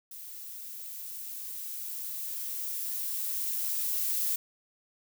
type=noise with level ramp; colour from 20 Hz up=violet; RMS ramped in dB=-44 to -29 dBFS; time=0.11-4.36 s; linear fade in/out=5 ms; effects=none